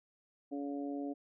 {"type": "harmonic tone", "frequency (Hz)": 141.7, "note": "C#3", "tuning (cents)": 38, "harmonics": [2, 3, 4, 5], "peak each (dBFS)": [-37, -46, -47, -48], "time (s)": [0.51, 1.14], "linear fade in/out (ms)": 20, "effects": []}